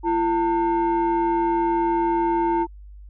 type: tone pair together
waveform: sine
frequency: 338.3 / 900 Hz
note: E4 / A5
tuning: +45 / +39 cents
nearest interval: octave + perfect fourth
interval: 1694 cents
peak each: -19 dBFS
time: 0.03-2.67 s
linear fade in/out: 50 ms
effects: tanh soft clip ceiling -15 dBFS + added 50 Hz sine -39 dBFS peak until 3.09 s